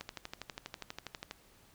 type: click train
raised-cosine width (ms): 0.2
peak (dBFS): -23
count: 17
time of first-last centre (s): 0.01-1.311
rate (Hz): 12.3
effects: pink hiss -63 dBFS RMS until 1.74 s